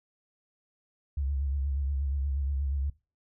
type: tone with vibrato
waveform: sine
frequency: 69.3 Hz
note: C#2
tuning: in tune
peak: -27 dBFS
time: 1.17-2.9 s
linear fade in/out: 5 ms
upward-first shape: sine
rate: 8.4 Hz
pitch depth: 72 cents each way
effects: noise-tail reverb RT60 0.3 s tail -21 dB re dry